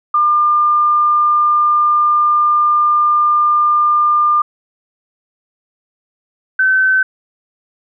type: tone pair in turn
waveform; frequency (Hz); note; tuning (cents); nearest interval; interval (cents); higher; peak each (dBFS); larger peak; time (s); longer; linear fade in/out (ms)
sine; 1200 / 1529.9; D6 / G6; +37 / -43; major third; 420; second; -9; neither; 0.14-4.42 / 6.59-7.03; first; 5
effects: none